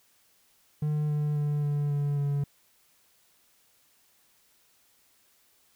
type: tone with pitch steps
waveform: triangle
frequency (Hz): 150.5 / 148.86 / 147.23 / 145.63 / 144.04 / 142.46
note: D3 / D3 / D3 / D3 / D3 / C#3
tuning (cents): +43 / +24 / +5 / -14 / -33 / +48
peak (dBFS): -23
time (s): 0.82-2.44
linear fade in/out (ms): 5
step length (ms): 270
effects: white hiss -65 dBFS RMS until 5.75 s